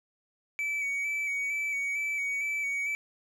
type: tone with vibrato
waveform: triangle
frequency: 2280 Hz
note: C#7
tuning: 48 cents sharp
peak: -27 dBFS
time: 0.59-2.95 s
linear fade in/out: 0 ms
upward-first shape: square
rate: 2.2 Hz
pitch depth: 24 cents each way
effects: none